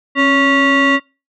sine tone with frequency modulation, 1108.7 Hz, C#6, in tune, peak -8 dBFS, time 0.15-1 s, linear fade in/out 50 ms, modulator 836 Hz, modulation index 1.7, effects noise-tail reverb RT60 0.3 s tail -26 dB re dry + tanh soft clip ceiling -6 dBFS

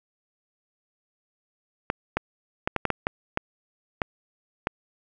clicks, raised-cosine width 0.5 ms, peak -8 dBFS, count 10, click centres 1.901 / 2.17 / 2.675 / 2.763 / 2.853 / 2.903 / 3.069 / 3.374 / 4.018 / 4.671 s, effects none

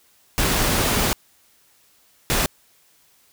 pink noise bursts at uneven times, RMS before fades -20 dBFS, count 2, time 0.38-1.13 / 2.3-2.46 s, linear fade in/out 0 ms, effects white hiss -58 dBFS RMS until 3.32 s

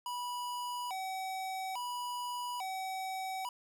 square tone with vibrato, 862 Hz, A5, 36 cents flat, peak -37 dBFS, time 0.06-3.49 s, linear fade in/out 2 ms, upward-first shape square, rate 0.59 Hz, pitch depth 220 cents each way, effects none

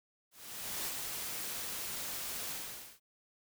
white noise with ADSR envelope, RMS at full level -37 dBFS, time 0.31-3 s, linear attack 560 ms, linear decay 29 ms, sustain -3 dB, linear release 490 ms, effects none

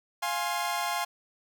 sawtooth chord, F minor, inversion none, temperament equal with one note detuned, 698.5 / 830.6 / 1058.7 Hz, F5 / Ab5 / C6, 0 / 0 / +20 cents, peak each -29 dBFS, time 0.22-1.05 s, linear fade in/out 10 ms, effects none

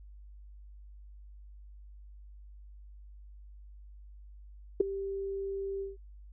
sine tone with ADSR envelope, 392 Hz, G4, in tune, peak -16 dBFS, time 4.8-5.97 s, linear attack 7 ms, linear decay 8 ms, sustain -17 dB, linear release 160 ms, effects added 50 Hz sine -48 dBFS peak until 6.32 s

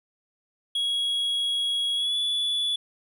triangle tone with pitch glide, 3322 to 3435 Hz, G#7 to A7, 0 to -42 cents, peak -22 dBFS, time 0.75-2.76 s, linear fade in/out 5 ms, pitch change +58 cents, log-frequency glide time 1.95-2.16 s, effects none

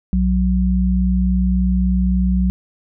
sine tone pair together, 61.74 / 185.29 Hz, B1 / F#3, 0 / +3 cents, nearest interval octave + perfect fifth, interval 1903 cents, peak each -16 dBFS, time 0.13-2.5 s, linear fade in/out 0 ms, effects none

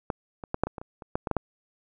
clicks, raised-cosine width 1 ms, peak -13 / -23 / -13 / -8 / -17 / -22 / -25 / -27 / -12 / -15 / -11 / -10 dBFS, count 12, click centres 0.102 / 0.438 / 0.544 / 0.636 / 0.67 / 0.782 / 0.815 / 1.022 / 1.155 / 1.272 / 1.313 / 1.367 s, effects none

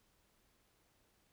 silence, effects pink hiss -74 dBFS RMS until 1.32 s

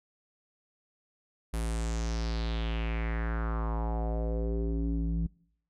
square tone with low-pass filter sweep, 56.2 Hz, A1, 37 cents sharp, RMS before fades -31 dBFS, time 1.53-5.27 s, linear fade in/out 10 ms, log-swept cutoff 11000 to 190 Hz, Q 3.5, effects noise-tail reverb RT60 0.7 s tail -25 dB re dry

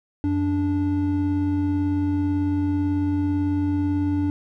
triangle tone pair together, 91.1 / 291.4 Hz, F#2 / D4, -26 / -13 cents, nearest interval octave + minor sixth, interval 2013 cents, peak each -23 / -19 dBFS, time 0.24-4.3 s, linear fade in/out 0 ms, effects none

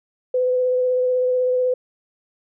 sine tone with vibrato, 504 Hz, B4, 35 cents sharp, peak -16 dBFS, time 0.34-1.74 s, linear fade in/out 5 ms, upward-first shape sine, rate 16 Hz, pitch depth 14 cents each way, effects none

